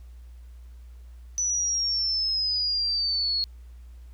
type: exponential sweep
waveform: sine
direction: down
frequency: 5980 to 4312 Hz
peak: -23 dBFS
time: 1.38-3.44 s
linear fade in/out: 0 ms
effects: added 60 Hz sine -42 dBFS peak until 4.13 s + pink hiss -65 dBFS RMS until 4.13 s